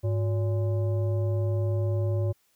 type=tone with frequency modulation; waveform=sine; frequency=103.4 Hz; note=G#2; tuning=7 cents flat; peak=-23 dBFS; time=0.03-2.33 s; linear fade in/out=20 ms; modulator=465 Hz; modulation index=0.53; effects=white hiss -68 dBFS RMS until 2.55 s